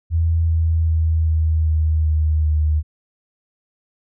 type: tone with pitch steps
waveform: sine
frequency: 82.41 / 81.42 / 80.43 / 79.46 / 78.51 / 77.56 / 76.63 Hz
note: E2 / E2 / E2 / D#2 / D#2 / D#2 / D#2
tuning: 0 / -21 / -42 / +37 / +16 / -5 / -26 cents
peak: -14 dBFS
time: 0.1-2.83 s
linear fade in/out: 50 ms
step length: 390 ms
effects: none